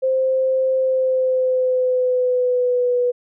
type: tone with pitch glide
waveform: sine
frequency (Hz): 523.3 to 491.1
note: C5 to B4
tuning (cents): 0 to -10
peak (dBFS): -15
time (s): 0.02-3.12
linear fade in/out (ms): 20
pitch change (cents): -110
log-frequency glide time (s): 0.77-2.99
effects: none